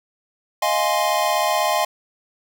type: chord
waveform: square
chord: F minor seventh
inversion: third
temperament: equal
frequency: 622.3 / 698.5 / 830.6 / 1046.5 Hz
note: Eb5 / F5 / Ab5 / C6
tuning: 0 / 0 / 0 / 0 cents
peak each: -24 dBFS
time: 0.62-1.85 s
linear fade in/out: 5 ms
effects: none